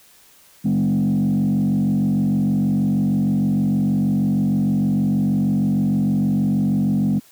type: tone with frequency modulation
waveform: sine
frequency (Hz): 204.5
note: G#3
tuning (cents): -26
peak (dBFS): -14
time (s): 0.64-7.2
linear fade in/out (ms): 20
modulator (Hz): 46.4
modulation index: 1.2
effects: tanh soft clip ceiling -13 dBFS + white hiss -51 dBFS RMS until 7.31 s